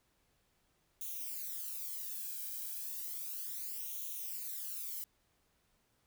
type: noise with flanger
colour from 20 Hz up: violet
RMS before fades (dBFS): -42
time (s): 1.01-5.04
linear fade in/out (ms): 0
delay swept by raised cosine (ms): 0.3 to 1.28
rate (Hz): 0.33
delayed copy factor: +0.95
effects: pink hiss -75 dBFS RMS until 6.06 s